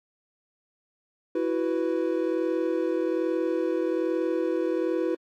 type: chord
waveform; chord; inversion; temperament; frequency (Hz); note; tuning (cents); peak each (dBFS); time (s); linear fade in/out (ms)
triangle; E suspended second; none; just; 329.6 / 370.8 / 494.4; E4 / F#4 / B4; 0 / +4 / +2; -25 / -27 / -27; 1.35-5.15; 5
effects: AAC 48 kbps